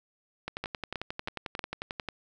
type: two click trains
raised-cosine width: 0.3 ms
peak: -18 / -17 dBFS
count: 19 / 4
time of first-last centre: 0.48-2.087 / 0.64-1.592 s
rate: 11.2 / 3.15 Hz
effects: none